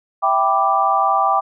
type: chord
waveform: sine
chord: E minor seventh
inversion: none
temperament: equal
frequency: 659.3 / 784 / 987.8 / 1174.7 Hz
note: E5 / G5 / B5 / D6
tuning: 0 / 0 / 0 / 0 cents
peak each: -23 / -17 / -22 / -17 dBFS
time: 0.22-1.41 s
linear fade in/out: 20 ms
effects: none